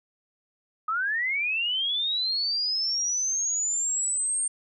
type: linear sweep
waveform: sine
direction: up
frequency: 1239 to 8710 Hz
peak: -24 dBFS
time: 0.88-4.48 s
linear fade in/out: 5 ms
effects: none